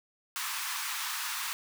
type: high-pass noise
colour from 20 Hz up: pink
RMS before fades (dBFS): -35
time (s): 0.36-1.53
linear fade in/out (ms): 0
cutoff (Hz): 940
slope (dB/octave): 48
effects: none